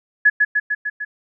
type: tone with echo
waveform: sine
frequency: 1695 Hz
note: G#6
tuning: 35 cents sharp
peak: -8 dBFS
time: 0.25-0.3 s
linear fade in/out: 10 ms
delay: 150 ms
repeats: 5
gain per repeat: -3 dB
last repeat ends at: 1.05 s
effects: none